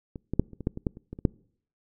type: clicks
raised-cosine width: 3 ms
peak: -24 / -16 / -7 / -30 / -24 / -12 / -22 / -13 / -30 / -24 / -27 / -7 dBFS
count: 12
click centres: 0.158 / 0.336 / 0.396 / 0.533 / 0.607 / 0.671 / 0.774 / 0.868 / 0.971 / 1.13 / 1.189 / 1.252 s
effects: noise-tail reverb RT60 0.6 s tail -26 dB re dry